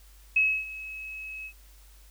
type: tone with ADSR envelope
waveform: sine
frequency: 2571 Hz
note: E7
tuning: 44 cents flat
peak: -18 dBFS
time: 0.36-1.53 s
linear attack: 6 ms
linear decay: 280 ms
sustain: -18 dB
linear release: 74 ms
effects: added 50 Hz sine -51 dBFS peak until 2.1 s + white hiss -59 dBFS RMS until 2.1 s